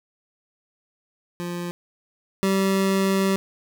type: tone pair in turn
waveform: 25% pulse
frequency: 174.61 / 193.37 Hz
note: F3 / G3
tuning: 0 / -23 cents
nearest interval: major second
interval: 177 cents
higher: second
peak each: -24 / -15 dBFS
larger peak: second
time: 1.4-1.71 / 2.43-3.36 s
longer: second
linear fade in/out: 0 ms
effects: none